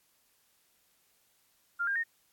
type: tone with pitch steps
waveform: sine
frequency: 1396.9 / 1604.6 / 1843.2 Hz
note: F6 / G6 / A#6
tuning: 0 / +40 / -20 cents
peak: -28 dBFS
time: 1.79-2.039 s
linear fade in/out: 20 ms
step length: 83 ms
effects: white hiss -70 dBFS RMS until 2.32 s + AAC 64 kbps